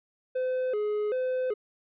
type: tone with vibrato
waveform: triangle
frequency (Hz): 463.5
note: A#4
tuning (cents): -10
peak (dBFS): -24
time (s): 0.35-1.54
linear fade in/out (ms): 10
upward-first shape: square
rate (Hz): 1.3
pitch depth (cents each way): 170
effects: resampled to 8000 Hz